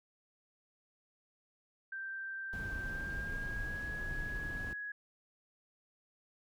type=tone with pitch glide; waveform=sine; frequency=1568 to 1670.9 Hz; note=G6 to G#6; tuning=0 to +10 cents; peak=-39 dBFS; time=1.92-4.92 s; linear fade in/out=5 ms; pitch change=+110 cents; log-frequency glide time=2.83-3.86 s
type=noise; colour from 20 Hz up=brown; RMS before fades=-42 dBFS; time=2.53-4.73 s; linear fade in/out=0 ms
effects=none

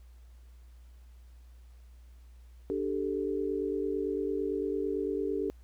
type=chord; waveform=sine; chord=D suspended fourth; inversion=none; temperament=just; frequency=293.7 / 391.6 / 440.5 Hz; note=D4 / G4 / A4; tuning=0 / -2 / +2 cents; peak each=-35 / -32 / -34 dBFS; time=2.7-5.5 s; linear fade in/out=0 ms; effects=added 60 Hz sine -50 dBFS peak until 5.63 s + pink hiss -69 dBFS RMS until 5.63 s

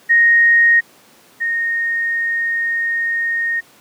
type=tone pair in turn; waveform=sine; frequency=1864.7 / 1851.8 Hz; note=A#6 / A#6; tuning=0 / -12 cents; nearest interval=unison; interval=12 cents; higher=first; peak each=-8 / -16 dBFS; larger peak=first; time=0.09-0.81 / 1.4-3.61 s; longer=second; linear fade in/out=20 ms; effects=pink hiss -48 dBFS RMS until 3.8 s + high-pass 200 Hz 12 dB/octave

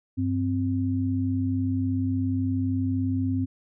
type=tone pair together; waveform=sine; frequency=97.99 / 261.6 Hz; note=G2 / C4; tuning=0 / 0 cents; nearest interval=octave + perfect fourth; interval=1700 cents; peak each=-26 / -25 dBFS; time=0.17-3.46 s; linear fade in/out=20 ms; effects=none

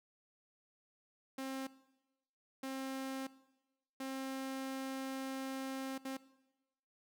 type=tone bursts at uneven times; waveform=sawtooth; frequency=266.3 Hz; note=C4; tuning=31 cents sharp; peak=-36 dBFS; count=4; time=1.38-1.67 / 2.63-3.27 / 4-5.98 / 6.05-6.17 s; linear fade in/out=5 ms; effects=noise-tail reverb RT60 1.0 s tail -18 dB re dry

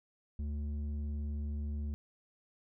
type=tone with low-pass filter; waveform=square; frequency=73.42 Hz; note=D2; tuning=in tune; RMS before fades=-37 dBFS; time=0.39-1.94 s; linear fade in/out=0 ms; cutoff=180 Hz; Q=1.4; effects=none

